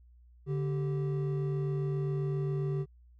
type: tone pair together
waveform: triangle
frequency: 144.85 / 387.1 Hz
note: D3 / G4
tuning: -24 / -22 cents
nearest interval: octave + perfect fourth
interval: 1702 cents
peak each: -28 / -34 dBFS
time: 0.46-2.86 s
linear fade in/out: 50 ms
effects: added 60 Hz sine -55 dBFS peak until 3.19 s